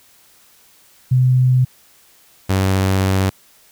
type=tone pair in turn; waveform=sine / sawtooth; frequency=127.5 / 95.52 Hz; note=C3 / G2; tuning=-44 / -44 cents; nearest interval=perfect fourth; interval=500 cents; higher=first; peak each=-10 dBFS; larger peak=neither; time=1.11-1.65 / 2.49-3.3 s; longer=second; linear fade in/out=10 ms; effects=white hiss -51 dBFS RMS until 3.71 s